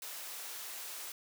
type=high-pass noise; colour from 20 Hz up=white; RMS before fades=-44 dBFS; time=0.02-1.12 s; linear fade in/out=2 ms; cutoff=470 Hz; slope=12 dB/octave; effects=none